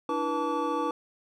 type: tone cluster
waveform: triangle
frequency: 294 / 327.7 / 485.6 / 877 / 1148 Hz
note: D4 / E4 / B4 / A5 / D6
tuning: +2 / -10 / -29 / -6 / -40 cents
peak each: -32 / -32 / -30 / -31 / -30 dBFS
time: 0.09-0.91 s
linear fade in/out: 2 ms
effects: none